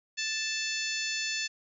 harmonic tone, 880 Hz, A5, in tune, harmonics 2 / 3 / 4 / 5 / 6 / 7 / 8, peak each -37 / -35 / -39 / -37 / -39 / -40 / -41 dBFS, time 0.17-1.48 s, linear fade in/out 20 ms, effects none

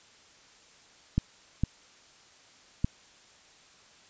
clicks, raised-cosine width 5 ms, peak -12 dBFS, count 3, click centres 1.18 / 1.636 / 2.845 s, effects white hiss -57 dBFS RMS until 4.09 s + resampled to 16000 Hz

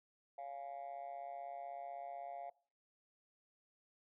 sine tone with amplitude modulation, 698.5 Hz, F5, in tune, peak -38 dBFS, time 0.38-2.5 s, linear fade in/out 5 ms, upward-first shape sine, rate 136 Hz, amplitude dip 95%, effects noise-tail reverb RT60 0.4 s tail -22 dB re dry + tanh soft clip ceiling -40 dBFS

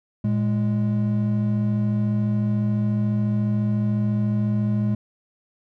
triangle tone pair together, 114 / 208.1 Hz, A#2 / G#3, -38 / +4 cents, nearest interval minor seventh, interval 1042 cents, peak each -20 dBFS, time 0.24-4.95 s, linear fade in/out 5 ms, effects none

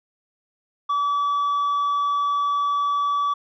sine tone with tanh clipping, 1148 Hz, D6, 40 cents flat, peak -20 dBFS, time 0.89-3.34 s, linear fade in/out 10 ms, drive 3 dB, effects none

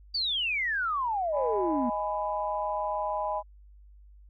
sine exponential sweep, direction down, 4714 to 230 Hz, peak -26 dBFS, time 0.14-1.9 s, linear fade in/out 10 ms
sine chord, G# minor, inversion second, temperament just, 623 / 830.6 / 996.7 Hz, D#5 / G#5 / B5, +2 / 0 / +16 cents, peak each -32 dBFS, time 1.32-3.43 s, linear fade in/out 50 ms
effects tanh soft clip ceiling -14 dBFS + added 50 Hz sine -50 dBFS peak until 4.29 s

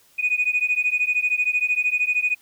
sine beating tone pair, 2473 / 2486 Hz, D#7 / D#7, -11 / -2 cents, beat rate 13 Hz, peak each -21 dBFS, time 0.18-2.35 s, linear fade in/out 20 ms, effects tanh soft clip ceiling -12 dBFS + white hiss -57 dBFS RMS until 2.41 s

